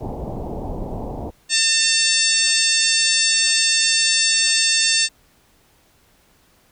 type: low-pass noise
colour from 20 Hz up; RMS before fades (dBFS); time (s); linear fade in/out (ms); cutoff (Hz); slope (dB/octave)
pink; -28; 0-1.31; 20; 880; 48
type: harmonic tone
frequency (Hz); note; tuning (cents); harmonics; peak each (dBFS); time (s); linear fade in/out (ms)
899; A5; +37; 2 / 3 / 4 / 5 / 6 / 7 / 8 / 9; -25 / -23 / -23 / -21 / -23 / -25 / -25 / -23; 1.49-5.09; 50
effects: pink hiss -57 dBFS RMS until 6.71 s